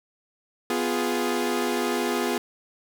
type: chord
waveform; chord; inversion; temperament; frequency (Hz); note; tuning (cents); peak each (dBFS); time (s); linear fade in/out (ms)
sawtooth; F diminished; second; equal with one note detuned; 248.5 / 349.2 / 415.3; Cb4 / F4 / Ab4; +11 / 0 / 0; -24; 0.7-2.38; 2
effects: none